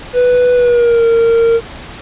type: tone with pitch glide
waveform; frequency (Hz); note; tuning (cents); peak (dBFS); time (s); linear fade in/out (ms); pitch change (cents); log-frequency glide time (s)
triangle; 493.9 to 460.8; B4 to A#4; 0 to -20; -5; 0.13-1.61; 50; -120; 0.54-1.05
effects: pink hiss -30 dBFS RMS until 2.01 s + resampled to 8000 Hz